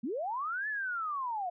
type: linear two-way sweep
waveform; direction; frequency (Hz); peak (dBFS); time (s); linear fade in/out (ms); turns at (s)
sine; up then down; 200.1 to 1760 to 684; -32; 0.03-1.5; 10; 0.68
effects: none